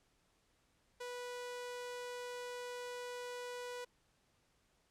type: tone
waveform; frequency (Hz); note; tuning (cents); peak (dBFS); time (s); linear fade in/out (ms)
sawtooth; 491.1; B4; -10; -39; 1-3.85; 10
effects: pink hiss -75 dBFS RMS until 4.9 s + low-pass 10000 Hz 12 dB/octave